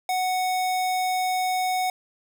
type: tone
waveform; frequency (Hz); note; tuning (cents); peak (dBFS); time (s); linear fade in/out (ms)
square; 740; F#5; 0; -23; 0.09-1.9; 2
effects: none